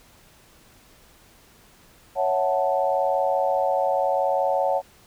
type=chord; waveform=sine; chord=F# minor seventh; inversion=second; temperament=equal; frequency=554.4 / 659.3 / 740 / 880 Hz; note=C#5 / E5 / F#5 / A5; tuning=0 / 0 / 0 / 0 cents; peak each=-23 / -28 / -24 / -27 dBFS; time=2.15-4.82 s; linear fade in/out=50 ms; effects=pink hiss -54 dBFS RMS until 5.06 s